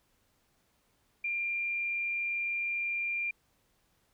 sine tone with frequency modulation, 2389 Hz, D7, 29 cents sharp, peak -30 dBFS, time 1.24-3.31 s, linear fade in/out 5 ms, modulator 85.7 Hz, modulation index 0.28, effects pink hiss -72 dBFS RMS until 4.13 s

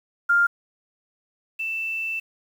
sine tone pair in turn, 1400 / 2660 Hz, F6 / E7, +4 / +15 cents, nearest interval major seventh, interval 1111 cents, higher second, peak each -15 / -25 dBFS, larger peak first, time 0.29-0.47 / 1.59-2.2 s, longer second, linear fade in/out 10 ms, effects 8-bit

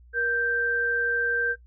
sine tone pair together, 474.2 / 1569 Hz, A#4 / G6, +30 / +1 cents, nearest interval octave + major sixth, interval 2071 cents, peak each -30 / -23 dBFS, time 0.13-1.56 s, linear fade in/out 50 ms, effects noise-tail reverb RT60 0.1 s tail -17 dB re dry + added 60 Hz sine -49 dBFS peak until 1.66 s

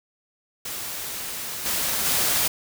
white noise with level steps, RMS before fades -32 / -25 / -22 dBFS, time 0.65-2.48 s, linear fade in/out 5 ms, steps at 1.65 / 2.05 s, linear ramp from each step 10 ms, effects none

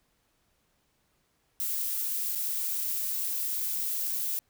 violet noise with dropouts, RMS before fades -31 dBFS, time 1.6-4.39 s, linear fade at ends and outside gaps 0 ms, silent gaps 2.35-2.356 s, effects pink hiss -72 dBFS RMS until 4.49 s

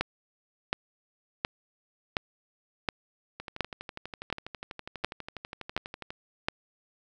two click trains, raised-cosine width 0.3 ms, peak -22 / -10 dBFS, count 34 / 10, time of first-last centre 3.4-6.105 / 0.01-6.485 s, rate 12.2 / 1.39 Hz, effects none

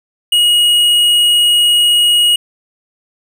sine tone with tanh clipping, 2891 Hz, F#7, 41 cents flat, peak -9 dBFS, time 0.32-2.36 s, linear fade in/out 5 ms, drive 11 dB, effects none

